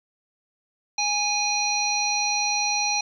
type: harmonic tone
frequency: 825 Hz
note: G#5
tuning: 12 cents flat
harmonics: 1 / 3 / 5 / 7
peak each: -27 / -27 / -27 / -27 dBFS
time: 0.98-3.01 s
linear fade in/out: 5 ms
effects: 10-bit